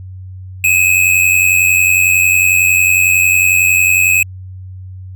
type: tone pair together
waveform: square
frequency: 2506 / 2597 Hz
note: D#7 / E7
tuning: +12 / -26 cents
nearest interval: minor second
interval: 62 cents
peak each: -12 dBFS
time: 0.64-4.23 s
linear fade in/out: 2 ms
effects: added 93 Hz sine -27 dBFS peak until 5.15 s